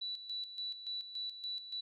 sine tone with tremolo, 3951 Hz, B7, in tune, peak -37 dBFS, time 0.01-1.81 s, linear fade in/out 10 ms, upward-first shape square, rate 3.5 Hz, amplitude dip 65%, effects none

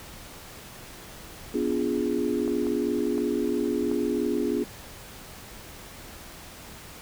sine chord, B diminished seventh, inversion none, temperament equal with one note detuned, 246.9 / 289.8 / 349.2 / 415.3 Hz, B3 / D4 / F4 / Ab4, 0 / -23 / 0 / 0 cents, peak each -29 / -29 / -29 / -29 dBFS, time 1.54-4.64 s, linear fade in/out 5 ms
clicks, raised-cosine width 1 ms, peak -24 dBFS, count 4, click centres 2.478 / 2.668 / 3.18 / 3.915 s
effects pink hiss -44 dBFS RMS until 7.01 s

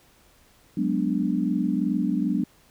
sine chord, G# half-diminished seventh, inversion third, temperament equal, 185 / 207.7 / 246.9 / 293.7 Hz, F#3 / G#3 / B3 / D4, 0 / 0 / 0 / 0 cents, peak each -27 dBFS, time 0.77-2.44 s, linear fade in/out 5 ms, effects pink hiss -58 dBFS RMS until 2.7 s

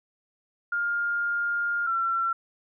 sine tone pair in turn, 1409 / 1354.9 Hz, F6 / E6, +15 / +47 cents, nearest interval minor second, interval 68 cents, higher first, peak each -24 / -23 dBFS, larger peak second, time 0.72-1.87 / 1.87-2.33 s, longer first, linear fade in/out 5 ms, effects none

